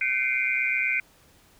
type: tone cluster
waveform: sine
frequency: 1528 / 2094 / 2291 / 2419 Hz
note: G6 / C7 / D7 / D#7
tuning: -45 / +1 / -44 / -49 cents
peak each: -32 / -27 / -28 / -27 dBFS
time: 0.01-1 s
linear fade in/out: 2 ms
effects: pink hiss -58 dBFS RMS until 1.59 s